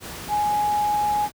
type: tone in noise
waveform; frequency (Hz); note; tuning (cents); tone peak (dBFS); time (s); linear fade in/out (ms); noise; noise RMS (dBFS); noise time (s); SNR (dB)
sine; 834; G#5; +7; -19; 0.28-1.29; 50; pink; -35; 0-1.32; +13
effects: high-pass 60 Hz 12 dB/octave